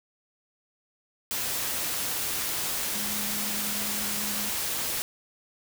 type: tone in noise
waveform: sine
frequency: 207.7 Hz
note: G#3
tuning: in tune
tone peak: -38 dBFS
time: 2.95-4.49 s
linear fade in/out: 0 ms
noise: white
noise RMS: -30 dBFS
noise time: 1.31-5.02 s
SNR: -11 dB
effects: none